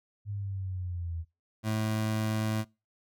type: linear sweep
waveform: sine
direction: down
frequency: 103.5 to 81.2 Hz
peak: -32 dBFS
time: 0.25-1.25 s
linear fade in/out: 50 ms
type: tone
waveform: 25% pulse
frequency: 109 Hz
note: A2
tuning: 16 cents flat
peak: -24 dBFS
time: 1.63-2.65 s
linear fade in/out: 50 ms
effects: noise-tail reverb RT60 0.3 s tail -26 dB re dry